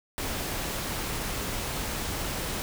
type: noise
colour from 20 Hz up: pink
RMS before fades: -32 dBFS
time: 0.18-2.62 s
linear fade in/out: 0 ms
effects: none